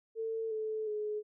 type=tone with pitch steps; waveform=sine; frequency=448.1 / 435.3 / 423 Hz; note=A4 / A4 / G#4; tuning=+32 / -19 / +32 cents; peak=-33 dBFS; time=0.15-1.23 s; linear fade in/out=50 ms; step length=360 ms; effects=none